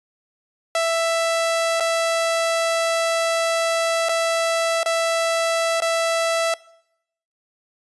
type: tone with dropouts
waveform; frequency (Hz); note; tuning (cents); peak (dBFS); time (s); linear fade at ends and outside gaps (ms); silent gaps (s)
sawtooth; 662; E5; +7; -14; 0.75-6.54; 2; 1.8-1.805 / 4.087-4.092 / 4.832-4.859 / 5.803-5.82
effects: noise-tail reverb RT60 0.8 s tail -22 dB re dry + resampled to 24000 Hz